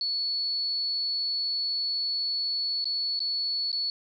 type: tone with dropouts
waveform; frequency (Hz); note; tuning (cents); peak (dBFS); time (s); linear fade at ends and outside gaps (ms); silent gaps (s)
sine; 4416; C#8; -7; -26; 0.01-3.9; 1; 2.843-2.855 / 3.192-3.203 / 3.717-3.728
effects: none